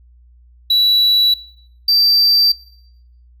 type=tone pair in turn; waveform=triangle; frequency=3932 / 4676 Hz; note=B7 / D8; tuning=-8 / -8 cents; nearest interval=minor third; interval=300 cents; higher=second; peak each=-9 dBFS; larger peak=neither; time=0.7-1.34 / 1.88-2.52 s; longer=neither; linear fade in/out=5 ms; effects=noise-tail reverb RT60 0.8 s tail -22 dB re dry + added 60 Hz sine -44 dBFS peak until 3.4 s